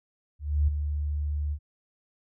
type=tone with ADSR envelope; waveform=sine; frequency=73.8 Hz; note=D2; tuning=9 cents sharp; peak=-18 dBFS; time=0.39-1.59 s; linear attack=290 ms; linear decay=6 ms; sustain=-8 dB; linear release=68 ms; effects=none